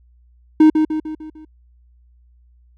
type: tone with echo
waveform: triangle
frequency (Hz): 311.1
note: D#4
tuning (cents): 0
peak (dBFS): -4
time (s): 0.6-0.7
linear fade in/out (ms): 5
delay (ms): 150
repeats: 5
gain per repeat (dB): -6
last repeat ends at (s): 1.45
effects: added 60 Hz sine -49 dBFS peak until 2.77 s